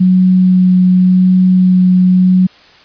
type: tone with vibrato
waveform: sine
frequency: 183.8 Hz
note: F#3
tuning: 11 cents flat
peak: -5 dBFS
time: 0-2.47 s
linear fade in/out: 10 ms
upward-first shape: sine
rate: 0.9 Hz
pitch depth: 8 cents each way
effects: white hiss -42 dBFS RMS until 2.84 s + resampled to 11025 Hz